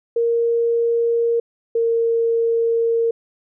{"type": "tone pair in turn", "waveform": "sine", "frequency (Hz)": [466.2, 460.6], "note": ["A#4", "A#4"], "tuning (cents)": [0, -21], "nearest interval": "unison", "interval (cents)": 21, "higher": "first", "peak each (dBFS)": -15, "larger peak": "neither", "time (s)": [[0.16, 1.4], [1.75, 3.11]], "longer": "second", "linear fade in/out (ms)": 5, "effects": []}